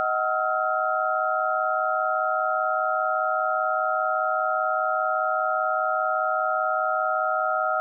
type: tone cluster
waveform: sine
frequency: 628 / 746 / 1282 / 1387 Hz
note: D#5 / F#5 / E6 / F6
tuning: +16 / +14 / -49 / -12 cents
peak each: -27 dBFS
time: 0-7.8 s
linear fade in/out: 0 ms
effects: none